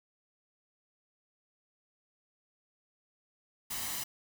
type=noise with comb filter; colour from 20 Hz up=white; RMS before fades=-37 dBFS; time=3.7-4.04 s; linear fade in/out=10 ms; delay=1 ms; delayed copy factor=+0.5; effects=none

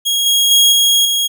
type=tone with level steps; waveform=sawtooth; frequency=3289 Hz; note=G#7; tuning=18 cents flat; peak=-10 / -7 / -4 / -6 / -10 dBFS; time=0.05-1.28 s; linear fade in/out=20 ms; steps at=0.26 / 0.51 / 0.72 / 1.05 s; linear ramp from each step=2 ms; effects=none

